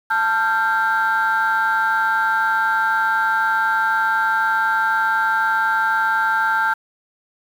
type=tone cluster; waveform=sine; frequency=886 / 1378 / 1576 Hz; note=A5 / F6 / G6; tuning=+12 / -24 / +9 cents; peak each=-19 dBFS; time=0.1-6.74 s; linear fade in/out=10 ms; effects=tanh soft clip ceiling -10 dBFS + 7-bit